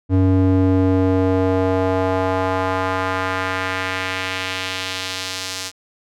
square tone with band-pass filter sweep, 93.6 Hz, F#2, 20 cents sharp, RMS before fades -19 dBFS, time 0.09-5.72 s, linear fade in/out 50 ms, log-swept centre 210 to 5700 Hz, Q 1.2, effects none

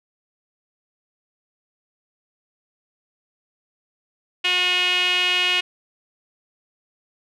sawtooth tone with band-pass filter, 361.4 Hz, F#4, 41 cents flat, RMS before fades -20 dBFS, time 4.44-5.61 s, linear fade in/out 10 ms, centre 2800 Hz, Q 5.6, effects none

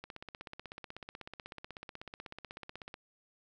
click train, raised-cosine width 0.3 ms, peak -28 dBFS, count 48, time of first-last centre 0.04-2.941 s, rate 16.2 Hz, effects none

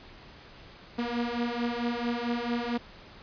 sawtooth beating tone pair, 235.8 / 240.3 Hz, A#3 / B3, +20 / -47 cents, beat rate 4.5 Hz, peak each -28 / -27 dBFS, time 0.98-2.78 s, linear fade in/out 10 ms, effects pink hiss -50 dBFS RMS until 3.22 s + resampled to 11025 Hz

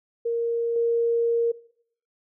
sine tone with level steps, 466.2 Hz, A#4, in tune, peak -22 / -19 dBFS, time 0.25-1.52 s, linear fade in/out 10 ms, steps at 0.76 s, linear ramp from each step 2 ms, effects noise-tail reverb RT60 0.6 s tail -20 dB re dry

